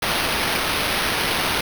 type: noise with sample-and-hold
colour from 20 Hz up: white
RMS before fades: -22 dBFS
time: 0.02-1.61 s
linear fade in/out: 5 ms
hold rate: 7350 Hz
effects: none